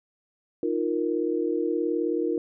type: chord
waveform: sine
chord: Eb suspended second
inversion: none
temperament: just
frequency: 311.1 / 350 / 466.7 Hz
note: Eb4 / F4 / Bb4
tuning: 0 / +4 / +2 cents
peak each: -28 / -27 / -28 dBFS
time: 0.63-2.38 s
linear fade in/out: 2 ms
effects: none